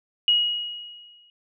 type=tone with exponential decay; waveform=sine; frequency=2896 Hz; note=F#7; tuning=38 cents flat; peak=-14 dBFS; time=0.28-1.3 s; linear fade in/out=1 ms; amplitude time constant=220 ms; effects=none